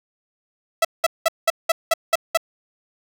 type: tone bursts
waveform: sawtooth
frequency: 658 Hz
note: E5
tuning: 3 cents flat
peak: -10 dBFS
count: 8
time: 0.82-2.374 s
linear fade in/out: 5 ms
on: 28 ms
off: 190 ms
effects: none